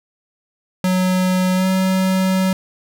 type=tone with pitch glide; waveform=square; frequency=184.5 to 188.16 Hz; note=F#3 to F#3; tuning=-5 to +29 cents; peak=-15 dBFS; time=0.84-2.53 s; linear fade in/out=2 ms; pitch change=+34 cents; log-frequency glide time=1.55-1.67 s; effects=none